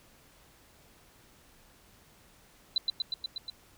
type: tone with echo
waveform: sine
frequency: 4000 Hz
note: B7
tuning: 21 cents sharp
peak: -23 dBFS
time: 2.76-2.78 s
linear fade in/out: 2 ms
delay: 120 ms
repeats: 6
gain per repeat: -2 dB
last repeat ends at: 3.5 s
effects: pink hiss -60 dBFS RMS until 3.77 s